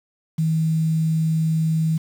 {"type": "tone with quantisation", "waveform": "sine", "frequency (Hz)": 160, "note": "D#3", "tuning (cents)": 49, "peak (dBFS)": -17, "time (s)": [0.38, 1.98], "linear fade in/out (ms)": 10, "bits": 7, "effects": []}